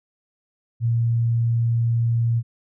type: tone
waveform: sine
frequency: 116.54 Hz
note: A#2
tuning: in tune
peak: -17 dBFS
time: 0.8-2.43 s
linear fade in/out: 50 ms
effects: none